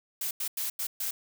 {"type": "noise bursts at uneven times", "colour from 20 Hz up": "blue", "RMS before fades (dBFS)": -32, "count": 5, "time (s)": [[0.21, 0.31], [0.4, 0.48], [0.57, 0.7], [0.79, 0.87], [1, 1.11]], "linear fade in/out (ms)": 5, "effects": []}